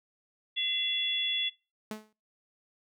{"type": "harmonic tone", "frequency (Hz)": 682, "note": "F5", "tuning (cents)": -41, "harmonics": [3, 4, 5], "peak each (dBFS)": [-38, -35, -29], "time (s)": [0.56, 1.5], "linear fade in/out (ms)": 20}
{"type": "tone with exponential decay", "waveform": "sawtooth", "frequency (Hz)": 215.3, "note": "A3", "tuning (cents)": -37, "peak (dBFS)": -29, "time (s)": [1.91, 2.13], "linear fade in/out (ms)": 2, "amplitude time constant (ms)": 46}
{"effects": ["noise-tail reverb RT60 0.3 s tail -24 dB re dry"]}